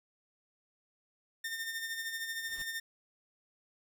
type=tone with tremolo; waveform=sawtooth; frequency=1815 Hz; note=A#6; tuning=47 cents flat; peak=-31 dBFS; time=1.44-2.8 s; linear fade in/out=5 ms; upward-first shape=sine; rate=13 Hz; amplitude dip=50%
type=noise with exponential growth; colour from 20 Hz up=pink; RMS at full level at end=-50 dBFS; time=2.29-2.62 s; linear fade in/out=1 ms; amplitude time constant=70 ms
effects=none